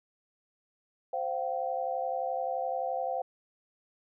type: chord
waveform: sine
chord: C suspended fourth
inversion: none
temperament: equal with one note detuned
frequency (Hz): 523.3 / 698.5 / 770.1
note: C5 / F5 / G5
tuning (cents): 0 / 0 / -31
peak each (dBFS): -34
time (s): 1.13-3.22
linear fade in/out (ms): 5
effects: none